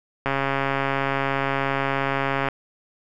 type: click train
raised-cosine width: 0.5 ms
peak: -8 dBFS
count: 306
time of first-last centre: 0.26-2.486 s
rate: 137 Hz
effects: none